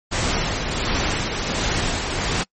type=noise with tremolo; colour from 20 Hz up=pink; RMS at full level=-21 dBFS; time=0.11-2.44 s; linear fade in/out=20 ms; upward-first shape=sine; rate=1.4 Hz; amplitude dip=35%; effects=noise-tail reverb RT60 0.1 s tail -26 dB re dry + MP3 32 kbps